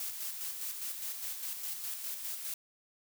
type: noise with tremolo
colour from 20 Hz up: blue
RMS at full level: -38 dBFS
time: 0-2.54 s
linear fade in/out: 2 ms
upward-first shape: square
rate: 4.9 Hz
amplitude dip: 40%
effects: none